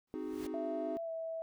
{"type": "noise with exponential growth", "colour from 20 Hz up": "pink", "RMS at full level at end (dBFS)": -47, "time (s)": [0.07, 0.47], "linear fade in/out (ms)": 5, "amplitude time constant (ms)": 86}
{"type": "chord", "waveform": "triangle", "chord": "Ab dominant seventh", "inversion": "first", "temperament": "equal", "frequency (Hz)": [261.6, 311.1, 370, 415.3], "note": ["C4", "Eb4", "Gb4", "Ab4"], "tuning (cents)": [0, 0, 0, 0], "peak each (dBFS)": [-42, -39, -42, -43], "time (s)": [0.14, 0.97], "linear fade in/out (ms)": 0}
{"type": "tone with pitch glide", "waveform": "sine", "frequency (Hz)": [667, 652.9], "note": ["E5", "E5"], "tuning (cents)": [20, -17], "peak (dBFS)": -37, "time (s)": [0.54, 1.42], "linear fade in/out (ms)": 0, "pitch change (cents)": -37, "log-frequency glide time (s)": [1.03, 1.11]}
{"effects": []}